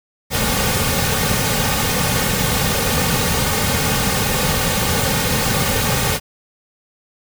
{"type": "noise with comb filter", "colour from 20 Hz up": "pink", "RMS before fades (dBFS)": -18, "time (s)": [0.3, 6.2], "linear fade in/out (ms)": 50, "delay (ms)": 3, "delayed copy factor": -0.7, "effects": []}